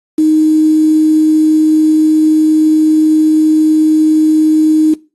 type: tone with quantisation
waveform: sine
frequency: 311.1 Hz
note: D#4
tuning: in tune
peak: -6 dBFS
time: 0.18-4.94 s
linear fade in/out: 5 ms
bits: 5
effects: noise-tail reverb RT60 0.3 s tail -21 dB re dry + AAC 32 kbps